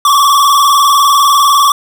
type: tone with vibrato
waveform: square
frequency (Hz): 1129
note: C#6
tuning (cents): +31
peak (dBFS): -6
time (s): 0.05-1.72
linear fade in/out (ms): 2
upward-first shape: square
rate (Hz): 20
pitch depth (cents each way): 56
effects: none